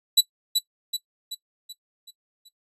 sawtooth tone with echo, 3951 Hz, B7, in tune, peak -9 dBFS, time 0.17-0.21 s, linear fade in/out 10 ms, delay 380 ms, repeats 6, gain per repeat -6 dB, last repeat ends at 2.49 s, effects noise-tail reverb RT60 0.1 s tail -19 dB re dry + resampled to 32000 Hz

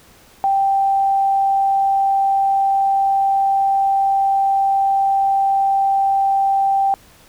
sine tone, 784 Hz, G5, in tune, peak -13 dBFS, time 0.44-6.94 s, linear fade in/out 0 ms, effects pink hiss -48 dBFS RMS until 7.28 s

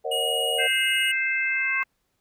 sine chord, D# minor seventh, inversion second, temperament equal with one note detuned, 466.2 / 542.3 / 622.3 / 740 Hz, A#4 / C#5 / D#5 / F#5, 0 / -38 / 0 / 0 cents, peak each -30 / -31 / -32 / -32 dBFS, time 0.04-0.68 s, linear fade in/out 20 ms
square tone, 2883 Hz, F#7, 46 cents flat, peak -25 dBFS, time 0.11-1.12 s, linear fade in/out 10 ms
harmonic tone, 523.3 Hz, C5, in tune, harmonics 3 / 4 / 5, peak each -27 / -25 / -28 dBFS, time 0.58-1.84 s, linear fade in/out 20 ms
sine tone with exponential growth, 1087 Hz, C#6, 34 cents flat, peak -28 dBFS, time 1.32-1.83 s, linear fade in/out 0 ms, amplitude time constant 110 ms
effects pink hiss -73 dBFS RMS until 2.2 s

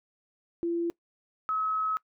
sine tone pair in turn, 340 / 1283.7 Hz, F4 / E6, -46 / -46 cents, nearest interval octave + major seventh, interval 2300 cents, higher second, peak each -26 dBFS, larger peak neither, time 0.63-0.9 / 1.49-1.97 s, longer second, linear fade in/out 0 ms, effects noise-tail reverb RT60 0.1 s tail -22 dB re dry

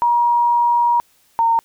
sine tone pair in turn, 952 / 917.8 Hz, A#5 / A#5, +36 / -27 cents, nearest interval minor second, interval 63 cents, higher first, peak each -12 dBFS, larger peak neither, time 0.02-1 / 1.39-1.59 s, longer first, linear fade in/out 0 ms, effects white hiss -57 dBFS RMS until 1.64 s

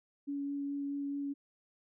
sine tone with vibrato, 282.3 Hz, C#4, 32 cents sharp, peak -34 dBFS, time 0.27-1.34 s, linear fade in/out 20 ms, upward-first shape sine, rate 4.7 Hz, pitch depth 8 cents each way, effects none

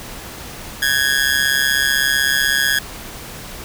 sawtooth tone with amplitude modulation, 1661.2 Hz, G#6, in tune, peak -7 dBFS, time 0.82-2.79 s, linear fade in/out 5 ms, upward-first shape sine, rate 136 Hz, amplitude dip 90%, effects pink hiss -33 dBFS RMS until 3.64 s

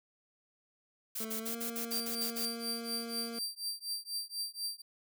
blue noise bursts, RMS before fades -38 dBFS, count 9, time 1.15-2.458 s, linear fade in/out 10 ms, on 100 ms, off 51 ms
25% pulse tone with pitch glide, 221.6 to 232.1 Hz, A3 to A#3, +13 to -7 cents, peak -36 dBFS, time 1.2-3.39 s, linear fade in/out 5 ms, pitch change +80 cents, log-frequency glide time 1.4-1.55 s
sawtooth tone with tremolo, 4699 Hz, D8, in tune, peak -30 dBFS, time 1.91-4.82 s, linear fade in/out 10 ms, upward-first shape triangle, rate 4.1 Hz, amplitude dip 100%
effects none

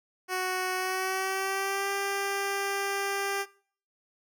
10% pulse tone with pitch glide, 370 to 396.6 Hz, F#4 to G4, 0 to +20 cents, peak -20 dBFS, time 0.28-3.46 s, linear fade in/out 50 ms, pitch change +120 cents, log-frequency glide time 0.75-1.91 s, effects noise-tail reverb RT60 0.5 s tail -22 dB re dry

